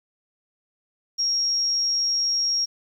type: tone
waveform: sine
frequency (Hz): 5588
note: F8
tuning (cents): 0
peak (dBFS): -20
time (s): 1.18-2.66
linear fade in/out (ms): 20
effects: 9-bit